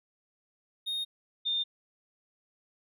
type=tone pair in turn; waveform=triangle / sine; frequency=3705 / 3622 Hz; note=A#7 / A7; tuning=-11 / +49 cents; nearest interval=unison; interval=40 cents; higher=first; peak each=-29 / -27 dBFS; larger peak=second; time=0.86-1.05 / 1.45-1.64 s; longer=neither; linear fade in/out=20 ms; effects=none